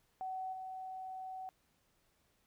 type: tone with level steps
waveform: sine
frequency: 753 Hz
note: F#5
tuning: 30 cents sharp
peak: -38 / -42 dBFS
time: 0.21-1.49 s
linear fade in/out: 0 ms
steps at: 0.52 s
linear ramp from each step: 20 ms
effects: pink hiss -75 dBFS RMS until 2.46 s